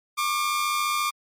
sawtooth tone pair together, 1099 / 1193.4 Hz, C#6 / D6, -15 / +27 cents, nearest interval minor second, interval 142 cents, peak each -26 / -20 dBFS, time 0.17-1.11 s, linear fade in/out 20 ms, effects MP3 64 kbps

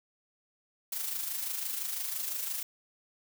blue noise with amplitude modulation, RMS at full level -33 dBFS, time 0.92-2.63 s, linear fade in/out 5 ms, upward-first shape sine, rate 25.9 Hz, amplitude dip 50%, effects none

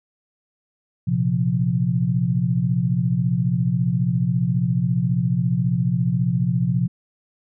sine chord, Bb suspended second, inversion none, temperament just, 116.54 / 131.11 / 174.81 Hz, Bb2 / C3 / F3, 0 / +4 / +2 cents, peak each -24 / -21 / -21 dBFS, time 1.07-6.88 s, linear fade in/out 10 ms, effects none

